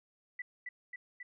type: tone with echo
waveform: sine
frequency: 1975.5 Hz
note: B6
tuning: in tune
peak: -37 dBFS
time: 0.39-0.42 s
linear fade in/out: 5 ms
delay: 270 ms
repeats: 3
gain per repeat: -2 dB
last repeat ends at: 1.23 s
effects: none